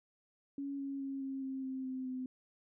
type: tone with pitch steps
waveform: sine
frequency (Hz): 279.1 / 275.7 / 272.4 / 269.1 / 265.9 / 262.7 / 259.5 / 256.4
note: C#4 / C#4 / C#4 / C4 / C4 / C4 / C4 / C4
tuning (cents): +12 / -9 / -30 / +49 / +28 / +7 / -14 / -35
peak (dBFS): -37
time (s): 0.58-2.26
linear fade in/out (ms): 2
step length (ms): 210
effects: none